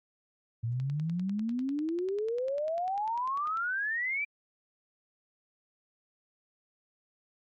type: exponential sweep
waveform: sine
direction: up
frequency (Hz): 112 to 2369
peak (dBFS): -29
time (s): 0.63-4.25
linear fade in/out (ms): 10
type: click train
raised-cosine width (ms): 0.2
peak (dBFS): -32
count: 29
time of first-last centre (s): 0.8-3.572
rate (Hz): 10.1
effects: Opus 48 kbps